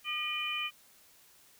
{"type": "harmonic tone with a mistuned harmonic", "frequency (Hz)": 606, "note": "D#5", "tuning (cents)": -46, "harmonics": [2, 3, 4, 5], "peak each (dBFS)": [-40, -46, -35, -36], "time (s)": [0.04, 0.71], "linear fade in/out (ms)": 50, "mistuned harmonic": 3, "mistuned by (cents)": 90, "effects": ["white hiss -61 dBFS RMS until 1.59 s"]}